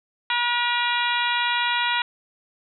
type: harmonic tone with a mistuned harmonic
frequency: 480.7 Hz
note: B4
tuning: 47 cents flat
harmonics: 2 / 3 / 4 / 5 / 6 / 7 / 8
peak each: -25 / -27 / -28 / -29 / -30 / -30 / -31 dBFS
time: 0.3-2.02 s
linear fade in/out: 2 ms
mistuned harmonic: 6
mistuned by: -32 cents
effects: none